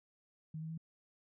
sine tone with pitch steps, 157.3 / 159.86 / 162.47 Hz, D#3 / D#3 / E3, +19 / +47 / -25 cents, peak -40 dBFS, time 0.54-0.777 s, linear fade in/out 5 ms, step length 79 ms, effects none

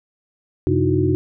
sine tone cluster, 93.5 / 134.2 / 304.7 / 323.4 / 367.5 Hz, F#2 / C3 / D#4 / E4 / F#4, +19 / +44 / -36 / -33 / -12 cents, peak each -21 / -21 / -21 / -25 / -20 dBFS, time 0.67-1.15 s, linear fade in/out 0 ms, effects none

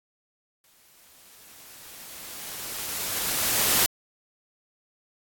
white noise with exponential growth, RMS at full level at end -20 dBFS, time 0.64-3.86 s, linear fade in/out 1 ms, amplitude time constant 700 ms, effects AAC 64 kbps

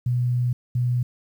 sine tone pair in turn, 123.1 / 123.1 Hz, B2 / B2, -5 / -5 cents, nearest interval unison, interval 0 cents, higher neither, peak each -19 dBFS, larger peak neither, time 0.06-0.53 / 0.75-1.03 s, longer first, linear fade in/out 5 ms, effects 9-bit

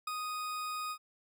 40% pulse tone with ADSR envelope, 1244.5 Hz, D#6, in tune, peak -31 dBFS, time 0.07-0.98 s, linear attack 6 ms, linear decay 11 ms, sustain -4 dB, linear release 68 ms, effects none

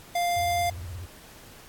square tone, 698.5 Hz, F5, in tune, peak -24 dBFS, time 0.15-0.7 s, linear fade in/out 5 ms
sine tone with vibrato, 87.31 Hz, F2, in tune, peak -34 dBFS, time 0.36-1.06 s, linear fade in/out 10 ms, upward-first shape triangle, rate 17 Hz, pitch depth 280 cents each way
effects pink hiss -49 dBFS RMS until 1.68 s + AAC 64 kbps

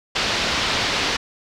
white low-pass noise, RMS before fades -22 dBFS, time 0.15-1.17 s, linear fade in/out 10 ms, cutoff 4700 Hz, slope 24 dB/octave, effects none

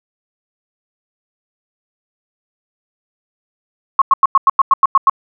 sine tone bursts, 1087 Hz, C#6, 34 cents flat, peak -5 dBFS, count 10, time 3.99-5.097 s, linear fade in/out 2 ms, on 27 ms, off 93 ms, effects none

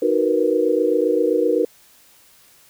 sine chord, B major seventh, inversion first, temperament equal, 311.1 / 370 / 466.2 / 493.9 Hz, D#4 / F#4 / A#4 / B4, 0 / 0 / 0 / 0 cents, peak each -22 / -22 / -19 / -21 dBFS, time 0.02-1.65 s, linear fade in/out 5 ms, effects white hiss -52 dBFS RMS until 2.69 s

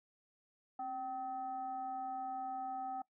sine tone with frequency modulation, 771 Hz, G5, 29 cents flat, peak -38 dBFS, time 0.79-3.02 s, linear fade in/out 5 ms, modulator 504 Hz, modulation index 0.44, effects noise-tail reverb RT60 0.1 s tail -21 dB re dry

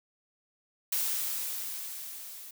blue noise with level ramp, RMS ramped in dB -29 to -46 dBFS, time 0.92-2.51 s, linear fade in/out 5 ms, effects none

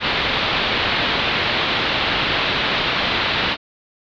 white low-pass noise, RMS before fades -20 dBFS, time 0-3.57 s, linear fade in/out 50 ms, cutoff 4000 Hz, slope 48 dB/octave, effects none

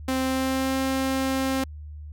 sawtooth tone with pitch glide, 261.6 to 265.6 Hz, C4 to C4, 0 to +26 cents, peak -19 dBFS, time 0.08-1.64 s, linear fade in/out 5 ms, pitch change +26 cents, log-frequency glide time 0.21-0.78 s, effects added 75 Hz sine -36 dBFS peak until 2.12 s

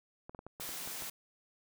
clicks, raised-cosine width 1 ms, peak -32 dBFS, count 8, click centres 0.295 / 0.348 / 0.391 / 0.466 / 0.599 / 0.691 / 0.875 / 1.023 s
white high-pass noise, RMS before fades -42 dBFS, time 0.6-1.1 s, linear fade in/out 5 ms, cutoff 110 Hz, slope 48 dB/octave
effects none

